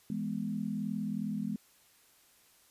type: chord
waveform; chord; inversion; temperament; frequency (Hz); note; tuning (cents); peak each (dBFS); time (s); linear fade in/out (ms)
sine; E major; none; equal; 164.81 / 207.7 / 246.9; E3 / G#3 / B3; 0 / 0 / 0; -40 / -34 / -38; 0.1-1.56; 2
effects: white hiss -64 dBFS RMS until 2.7 s + resampled to 32000 Hz